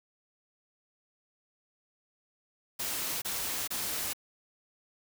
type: noise bursts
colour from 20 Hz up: white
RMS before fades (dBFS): -34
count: 3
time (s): 2.79-4.134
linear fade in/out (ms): 10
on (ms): 430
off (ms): 27
effects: none